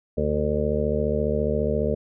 harmonic tone, 74.6 Hz, D2, 28 cents sharp, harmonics 1 / 2 / 3 / 5 / 6 / 7 / 8, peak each -28 / -30 / -28 / -32 / -26 / -30 / -29 dBFS, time 0.17-1.95 s, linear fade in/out 10 ms, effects none

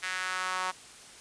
sawtooth tone with high-pass filter sweep, 185 Hz, F#3, in tune, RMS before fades -33 dBFS, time 0.02-0.72 s, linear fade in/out 20 ms, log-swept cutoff 1800 to 1000 Hz, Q 2.4, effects white hiss -50 dBFS RMS until 1.2 s + resampled to 22050 Hz

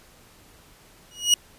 25% pulse tone with exponential growth, 2900 Hz, F#7, 35 cents flat, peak -8 dBFS, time 1.11-1.34 s, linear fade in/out 2 ms, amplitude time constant 48 ms, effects pink hiss -53 dBFS RMS until 1.58 s + resampled to 32000 Hz

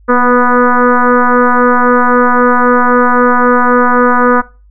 sine tone with frequency modulation, 493.9 Hz, B4, in tune, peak -5 dBFS, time 0.08-4.42 s, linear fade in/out 20 ms, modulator 246 Hz, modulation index 4.1, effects noise-tail reverb RT60 0.3 s tail -19 dB re dry + added 50 Hz sine -39 dBFS peak until 4.7 s

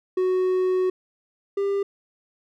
triangle tone pair in turn, 370 / 397.9 Hz, F#4 / G4, 0 / +26 cents, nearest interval minor second, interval 126 cents, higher second, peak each -17 / -19 dBFS, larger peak first, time 0.17-0.9 / 1.57-1.83 s, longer first, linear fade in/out 5 ms, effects none

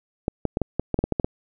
clicks, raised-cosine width 2 ms, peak -8 dBFS, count 11, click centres 0.281 / 0.453 / 0.571 / 0.617 / 0.796 / 0.943 / 0.99 / 1.04 / 1.123 / 1.198 / 1.245 s, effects none

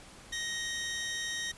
20% pulse tone pair together, 1873 / 3112 Hz, A#6 / G7, +8 / -13 cents, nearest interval major sixth, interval 879 cents, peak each -29 / -36 dBFS, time 0.32-1.52 s, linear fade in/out 10 ms, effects pink hiss -52 dBFS RMS until 1.57 s + resampled to 24000 Hz

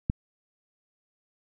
click, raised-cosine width 5 ms, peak -12 dBFS, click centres 0.099 s, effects none

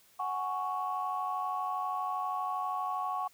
sine chord, F# suspended second, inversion none, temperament just, 740 / 832.5 / 1110 Hz, F#5 / G#5 / C#6, 0 / +4 / +2 cents, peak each -35 / -38 / -33 dBFS, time 0.19-3.28 s, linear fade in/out 10 ms, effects tanh soft clip ceiling -23 dBFS + white hiss -63 dBFS RMS until 3.33 s

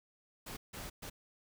pink noise bursts at uneven times, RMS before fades -45 dBFS, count 3, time 0.46-0.57 / 0.73-0.9 / 1.02-1.1 s, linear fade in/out 10 ms, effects none

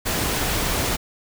pink noise, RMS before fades -23 dBFS, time 0.05-0.97 s, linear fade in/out 20 ms, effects none

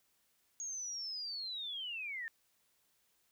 sine linear sweep, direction down, 6645 to 1760 Hz, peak -39 dBFS, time 0.6-2.28 s, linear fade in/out 0 ms, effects white hiss -75 dBFS RMS until 3.31 s

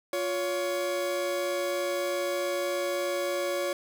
40% pulse tone pair together, 352.6 / 562.1 Hz, F4 / C#5, +17 / +24 cents, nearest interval minor sixth, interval 807 cents, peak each -32 / -28 dBFS, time 0.13-3.73 s, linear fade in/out 2 ms, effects none

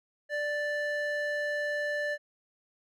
triangle ring-modulated tone, 1174.7 Hz, D6, in tune, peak -24 dBFS, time 0.29-2.18 s, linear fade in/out 50 ms, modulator 585 Hz, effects none

